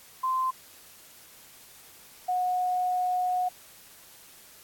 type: tone pair in turn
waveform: sine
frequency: 1038 / 728.5 Hz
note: C6 / F#5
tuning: -14 / -27 cents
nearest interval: tritone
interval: 613 cents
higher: first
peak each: -24 dBFS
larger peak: neither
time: 0.23-0.51 / 2.28-3.49 s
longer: second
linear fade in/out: 10 ms
effects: white hiss -52 dBFS RMS until 4.63 s + AAC 64 kbps